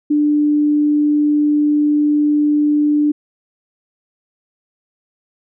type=tone; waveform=sine; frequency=296.5 Hz; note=D4; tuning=17 cents sharp; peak=-11 dBFS; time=0.1-3.12 s; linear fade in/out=10 ms; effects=none